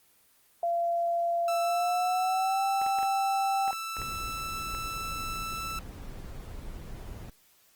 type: tone with pitch glide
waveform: sine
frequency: 685 to 782.3 Hz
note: F5 to G5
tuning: -34 to -4 cents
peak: -25 dBFS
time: 0.63-3.71 s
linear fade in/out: 2 ms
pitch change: +230 cents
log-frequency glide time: 1.61-2.64 s
type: tone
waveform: sawtooth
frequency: 1324 Hz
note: E6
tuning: 7 cents sharp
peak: -30 dBFS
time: 1.48-5.79 s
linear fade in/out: 2 ms
type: clicks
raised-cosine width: 0.5 ms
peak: -27 dBFS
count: 9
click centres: 2.816 / 2.864 / 2.987 / 3.03 / 3.679 / 3.73 / 3.968 / 4.017 / 4.749 s
type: noise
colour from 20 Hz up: brown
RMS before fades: -41 dBFS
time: 3.98-7.3 s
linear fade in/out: 5 ms
effects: white hiss -63 dBFS RMS until 7.75 s + Opus 24 kbps